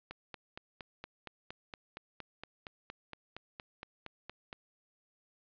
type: click train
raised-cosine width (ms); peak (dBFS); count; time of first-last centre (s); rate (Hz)
0.3; -27; 20; 0.11-4.529; 4.3
effects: resampled to 11025 Hz + 11-bit